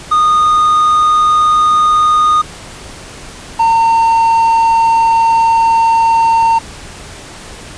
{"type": "tone pair in turn", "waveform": "triangle", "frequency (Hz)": [1231, 911.1], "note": ["D#6", "A#5"], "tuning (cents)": [-19, -40], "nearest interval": "perfect fourth", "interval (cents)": 521, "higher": "first", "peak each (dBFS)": -5, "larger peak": "neither", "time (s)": [[0.11, 2.42], [3.59, 6.59]], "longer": "second", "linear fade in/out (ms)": 10, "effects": ["pink hiss -31 dBFS RMS until 7.77 s", "resampled to 22050 Hz"]}